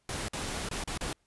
pink noise with dropouts, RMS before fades -35 dBFS, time 0.09-1.13 s, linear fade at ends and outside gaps 2 ms, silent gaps 0.284-0.333 / 0.689-0.712 / 0.839-0.875 / 0.976-1.009 s, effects pink hiss -73 dBFS RMS until 1.26 s + resampled to 24000 Hz

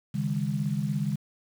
sine chord, C# suspended second, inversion none, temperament equal with one note detuned, 138.59 / 155.56 / 203 Hz, C#3 / D#3 / G#3, 0 / 0 / -39 cents, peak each -30 dBFS, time 0.14-1.16 s, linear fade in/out 10 ms, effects 8-bit

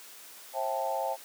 sine chord, A minor seventh, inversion first, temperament equal with one note detuned, 535.8 / 659.3 / 784 / 880 Hz, C5 / E5 / G5 / A5, +41 / 0 / 0 / 0 cents, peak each -34 dBFS, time 0.53-1.17 s, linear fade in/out 50 ms, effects white hiss -49 dBFS RMS until 1.24 s + high-pass 300 Hz 12 dB/octave

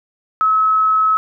sine tone, 1289 Hz, E6, 39 cents flat, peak -11 dBFS, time 0.41-1.17 s, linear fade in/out 0 ms, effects none

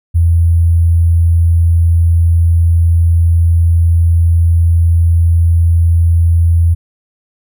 sine tone with sample-and-hold, 84 Hz, E2, 33 cents sharp, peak -6 dBFS, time 0.14-6.75 s, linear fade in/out 20 ms, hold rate 11025 Hz, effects none

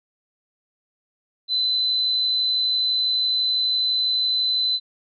sine tone with amplitude modulation, 4027 Hz, B7, 33 cents sharp, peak -17 dBFS, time 1.48-4.8 s, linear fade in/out 50 ms, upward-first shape sine, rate 112 Hz, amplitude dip 35%, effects none

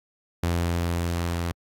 sawtooth tone with level ramp, 85.7 Hz, F2, 32 cents flat, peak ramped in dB -18 to -22 dBFS, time 0.43-1.52 s, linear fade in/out 5 ms, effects AAC 48 kbps

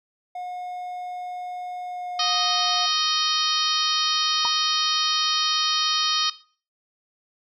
triangle tone with pitch glide, 722 to 717.8 Hz, F#5 to F5, -43 to +47 cents, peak -28 dBFS, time 0.35-2.86 s, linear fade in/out 5 ms, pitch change -10 cents, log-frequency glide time 1.84-2.13 s
harmonic tone, 622.3 Hz, D#5, in tune, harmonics 2 / 3 / 4 / 5 / 6 / 7 / 8 / 9, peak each -27 / -36 / -34 / -27 / -28 / -27 / -28 / -31 dBFS, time 2.19-6.3 s, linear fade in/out 5 ms
sine tone with exponential decay, 949 Hz, A#5, 31 cents sharp, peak -20 dBFS, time 4.45-4.53 s, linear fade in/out 0 ms, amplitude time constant 16 ms
effects noise-tail reverb RT60 0.4 s tail -17 dB re dry

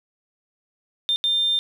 sine tone bursts at uneven times, 3600 Hz, A7, 39 cents sharp, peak -17 dBFS, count 2, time 1.09-1.16 / 1.24-1.59 s, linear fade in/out 0 ms, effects tanh soft clip ceiling -14 dBFS + 8-bit

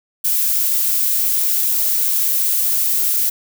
violet noise, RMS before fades -17 dBFS, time 0.24-3.3 s, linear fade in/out 10 ms, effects none

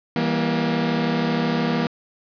sawtooth chord, E diminished, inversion none, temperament just, 164.81 / 197.78 / 237.3 Hz, E3 / G3 / Bb3, 0 / +16 / +31 cents, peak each -20 / -24 / -18 dBFS, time 0.16-1.87 s, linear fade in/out 2 ms, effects resampled to 11025 Hz + 7-bit

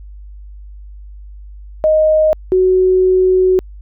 sine tone pair in turn, 622.3 / 371.4 Hz, D#5 / F#4, 0 / +7 cents, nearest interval major sixth, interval 893 cents, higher first, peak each -8 dBFS, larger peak neither, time 1.84-2.33 / 2.52-3.59 s, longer second, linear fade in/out 0 ms, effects added 50 Hz sine -31 dBFS peak until 3.81 s

